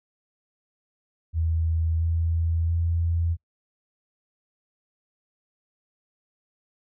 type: tone with pitch steps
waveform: sine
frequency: 81.5 / 82.78 / 84.08 Hz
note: E2 / E2 / E2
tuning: -19 / +8 / +35 cents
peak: -21 dBFS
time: 1.33-3.37 s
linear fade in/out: 50 ms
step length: 680 ms
effects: noise-tail reverb RT60 0.1 s tail -24 dB re dry